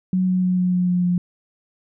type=tone with pitch steps; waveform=sine; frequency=185 / 183.72 / 182.45 / 181.19 / 179.94 / 178.7 / 177.46 Hz; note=F#3 / F#3 / F#3 / F#3 / F#3 / F3 / F3; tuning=0 / -12 / -24 / -36 / -48 / +40 / +28 cents; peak=-16 dBFS; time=0.13-1.18 s; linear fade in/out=2 ms; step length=150 ms; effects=none